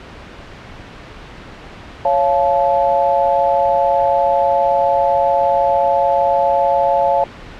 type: chord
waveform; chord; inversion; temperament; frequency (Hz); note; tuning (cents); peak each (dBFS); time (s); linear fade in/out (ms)
sine; Db augmented; none; just; 554.4 / 693 / 866.2; Db5 / F5 / A5; 0 / -14 / -27; -16; 2.05-7.24; 2
effects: pink hiss -35 dBFS RMS until 7.59 s + low-pass 3000 Hz 12 dB/octave